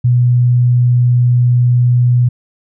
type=tone; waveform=sine; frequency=122.7 Hz; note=B2; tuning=11 cents flat; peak=-7 dBFS; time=0.04-2.29 s; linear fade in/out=10 ms; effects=none